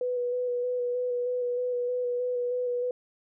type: tone with vibrato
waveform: sine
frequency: 492.6 Hz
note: B4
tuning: 5 cents flat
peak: -26 dBFS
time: 0.01-2.91 s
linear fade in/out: 2 ms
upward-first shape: square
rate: 3.2 Hz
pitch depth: 15 cents each way
effects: none